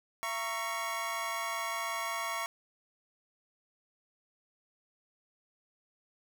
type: chord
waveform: 25% pulse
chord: A# diminished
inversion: second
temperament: equal with one note detuned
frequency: 674.3 / 932.3 / 1108.7 Hz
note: E5 / A#5 / C#6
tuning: +39 / 0 / 0 cents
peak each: -36 / -36 / -32 dBFS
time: 0.23-2.46 s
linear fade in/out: 0 ms
effects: none